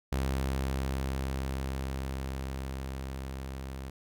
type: tone with level ramp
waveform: sawtooth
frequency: 66.6 Hz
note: C2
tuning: 31 cents sharp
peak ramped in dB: -24 to -34 dBFS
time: 0.12-3.9 s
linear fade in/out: 5 ms
effects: none